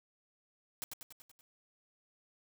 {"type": "noise with echo", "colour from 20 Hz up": "white", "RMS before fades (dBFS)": -40, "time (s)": [0.82, 0.84], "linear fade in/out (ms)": 0, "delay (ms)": 95, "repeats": 6, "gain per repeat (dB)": -4, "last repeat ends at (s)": 1.41, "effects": []}